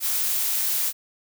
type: noise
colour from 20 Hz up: blue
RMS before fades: -24 dBFS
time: 0-0.93 s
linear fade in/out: 50 ms
effects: none

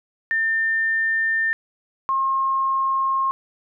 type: tone pair in turn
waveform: sine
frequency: 1800 / 1072.5 Hz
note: A6 / C6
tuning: +39 / +42 cents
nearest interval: major sixth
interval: 897 cents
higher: first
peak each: -18 dBFS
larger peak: neither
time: 0.31-1.53 / 2.09-3.31 s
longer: neither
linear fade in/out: 0 ms
effects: none

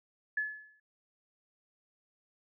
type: tone with exponential decay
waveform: sine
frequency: 1715 Hz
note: A6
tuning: 45 cents flat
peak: -27 dBFS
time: 0.37-0.8 s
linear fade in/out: 5 ms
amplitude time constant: 92 ms
effects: none

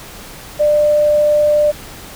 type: tone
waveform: sine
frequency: 596 Hz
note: D5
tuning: 25 cents sharp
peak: -9 dBFS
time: 0.59-1.72 s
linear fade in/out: 20 ms
effects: pink hiss -34 dBFS RMS until 2.15 s

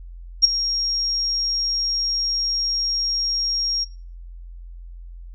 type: tone with ADSR envelope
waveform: sine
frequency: 5580 Hz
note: F8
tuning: 2 cents flat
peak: -6 dBFS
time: 0.42-3.85 s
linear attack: 25 ms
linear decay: 13 ms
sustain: -14 dB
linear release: 21 ms
effects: noise-tail reverb RT60 0.4 s tail -23 dB re dry + added 43 Hz sine -35 dBFS peak until 5.34 s

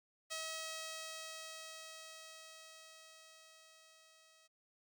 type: tone with level ramp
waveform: 5% pulse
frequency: 640 Hz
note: D#5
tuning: 49 cents sharp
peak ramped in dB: -29 to -54 dBFS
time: 0.3-4.48 s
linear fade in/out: 20 ms
effects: Opus 48 kbps

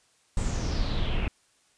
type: noise with low-pass filter sweep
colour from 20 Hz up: brown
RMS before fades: -27 dBFS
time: 0.37-1.28 s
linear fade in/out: 2 ms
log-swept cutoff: 8300 to 2500 Hz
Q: 5
effects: white hiss -65 dBFS RMS until 1.77 s + resampled to 22050 Hz

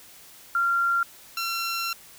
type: tone pair in turn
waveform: sine / 15% pulse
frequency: 1382 / 1360.6 Hz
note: F6 / F6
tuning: -19 / -46 cents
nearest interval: unison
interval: 27 cents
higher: first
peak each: -20 dBFS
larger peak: neither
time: 0.55-1.03 / 1.37-1.93 s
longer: second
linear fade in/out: 2 ms
effects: white hiss -49 dBFS RMS until 2.18 s

